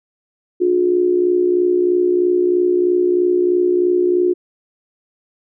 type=tone with amplitude modulation; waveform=sine; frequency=358.2 Hz; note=F4; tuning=44 cents sharp; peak=-9 dBFS; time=0.6-4.34 s; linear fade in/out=20 ms; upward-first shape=sine; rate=63.1 Hz; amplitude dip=65%; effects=none